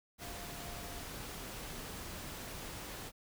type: tone in noise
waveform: sine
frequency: 698.5 Hz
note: F5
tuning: in tune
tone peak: -52 dBFS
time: 0.19-1.03 s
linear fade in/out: 50 ms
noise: pink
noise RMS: -45 dBFS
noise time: 0.18-3.12 s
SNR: -10 dB
effects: none